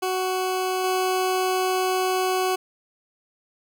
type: tone with level steps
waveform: 20% pulse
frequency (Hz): 371.9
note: F#4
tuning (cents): +9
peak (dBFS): -18 / -16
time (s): 0.02-2.56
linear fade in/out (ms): 10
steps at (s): 0.84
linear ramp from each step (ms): 2
effects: none